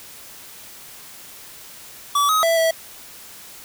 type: tone with pitch steps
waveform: square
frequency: 1148 / 1266 / 663 / 653 Hz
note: D6 / D#6 / E5 / E5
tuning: -40 / +30 / +10 / -17 cents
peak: -16 dBFS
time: 2.15-2.71 s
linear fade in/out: 5 ms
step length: 140 ms
effects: white hiss -41 dBFS RMS until 3.64 s